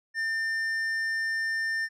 sine tone with hard clipping, 1800 Hz, A6, 39 cents sharp, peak -28 dBFS, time 0.14-1.89 s, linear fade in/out 50 ms, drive 6 dB, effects none

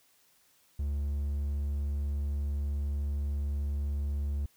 triangle tone with hard clipping, 71.7 Hz, D2, 41 cents flat, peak -30 dBFS, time 0.79-4.46 s, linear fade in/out 5 ms, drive 6 dB, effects white hiss -66 dBFS RMS until 4.56 s

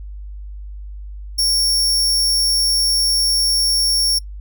sawtooth tone, 5490 Hz, F8, 31 cents flat, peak -12 dBFS, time 1.38-4.19 s, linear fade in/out 10 ms, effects noise-tail reverb RT60 0.1 s tail -25 dB re dry + added 50 Hz sine -29 dBFS peak until 4.4 s

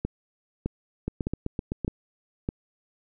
two click trains, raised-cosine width 3 ms, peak -15 / -14 dBFS, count 7 / 5, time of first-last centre 1.08-1.847 / 0.05-2.489 s, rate 7.82 / 1.64 Hz, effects none

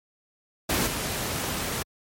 pink noise with level steps, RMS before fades -24 / -29 dBFS, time 0.69-1.83 s, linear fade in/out 10 ms, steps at 0.86 s, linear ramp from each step 20 ms, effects high-pass 60 Hz 12 dB/octave + MP3 64 kbps

